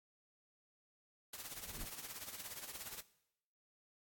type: noise with tremolo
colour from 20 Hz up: white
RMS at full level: -45 dBFS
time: 1.33-3.01 s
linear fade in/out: 5 ms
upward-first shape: triangle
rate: 17 Hz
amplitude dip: 75%
type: noise with exponential growth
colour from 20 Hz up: brown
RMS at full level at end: -44 dBFS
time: 1.39-1.85 s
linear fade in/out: 1 ms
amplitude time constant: 100 ms
effects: noise-tail reverb RT60 0.8 s tail -18 dB re dry + AAC 64 kbps